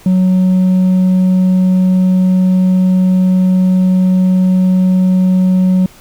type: tone with hard clipping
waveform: triangle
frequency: 185 Hz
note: F#3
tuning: in tune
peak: -6 dBFS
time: 0.06-5.86 s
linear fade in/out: 2 ms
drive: 1 dB
effects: pink hiss -41 dBFS RMS until 6 s